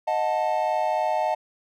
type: chord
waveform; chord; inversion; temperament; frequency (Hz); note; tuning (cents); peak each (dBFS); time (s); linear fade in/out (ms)
triangle; D# diminished; none; equal with one note detuned; 622.3 / 725.6 / 880; D#5 / F#5 / A5; 0 / -34 / 0; -24; 0.07-1.35; 10
effects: none